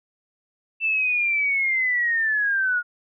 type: linear sweep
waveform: sine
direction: down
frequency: 2668 to 1424 Hz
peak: -19 dBFS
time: 0.8-2.83 s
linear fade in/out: 50 ms
effects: none